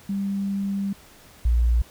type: tone pair in turn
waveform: sine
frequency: 197.8 / 58.81 Hz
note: G3 / A#1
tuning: +16 / +16 cents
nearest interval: octave + major sixth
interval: 2100 cents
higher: first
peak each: -23 / -16 dBFS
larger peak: second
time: 0.09-0.93 / 1.45-1.82 s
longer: first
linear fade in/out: 5 ms
effects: pink hiss -50 dBFS RMS until 1.9 s